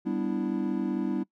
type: chord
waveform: triangle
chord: E minor seventh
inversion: first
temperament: equal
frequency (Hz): 196 / 246.9 / 293.7 / 329.6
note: G3 / B3 / D4 / E4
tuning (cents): 0 / 0 / 0 / 0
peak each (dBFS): -30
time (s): 0.05-1.24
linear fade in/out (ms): 20
effects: noise-tail reverb RT60 0.1 s tail -22 dB re dry